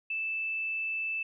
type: tone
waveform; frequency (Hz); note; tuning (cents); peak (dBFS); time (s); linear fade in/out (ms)
sine; 2637; E7; 0; -30; 0.1-1.23; 5
effects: none